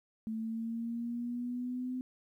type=linear sweep; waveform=sine; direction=up; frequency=220 to 255.3 Hz; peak=-34 dBFS; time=0.27-2.01 s; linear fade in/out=0 ms; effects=12-bit